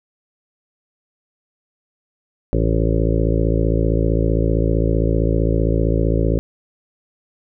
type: harmonic tone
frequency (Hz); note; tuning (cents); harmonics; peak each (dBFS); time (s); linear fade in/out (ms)
55.4; A1; +13; 1 / 2 / 3 / 5 / 6 / 7 / 8 / 9 / 10; -18 / -21 / -23 / -25 / -26 / -26 / -27 / -28 / -28; 2.53-6.39; 0
effects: none